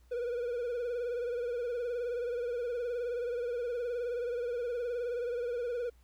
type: tone with vibrato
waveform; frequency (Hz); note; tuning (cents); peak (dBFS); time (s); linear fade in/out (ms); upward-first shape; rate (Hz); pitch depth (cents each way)
triangle; 482.3; B4; -41; -30; 0.11-5.9; 10; triangle; 19; 75
effects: added 60 Hz sine -59 dBFS peak until 6.03 s + pink hiss -71 dBFS RMS until 6.03 s